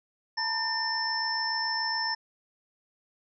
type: tone cluster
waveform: sine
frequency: 893 / 960 / 1800 / 5330 Hz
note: A5 / B5 / A6 / E8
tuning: +25 / -49 / +39 / +18 cents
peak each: -34 / -37 / -32 / -30 dBFS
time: 0.37-2.15 s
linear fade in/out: 10 ms
effects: none